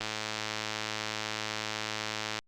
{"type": "click train", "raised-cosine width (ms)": 0.2, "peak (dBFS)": -15, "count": 258, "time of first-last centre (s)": [0.01, 2.39], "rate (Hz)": 108, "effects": ["Opus 24 kbps"]}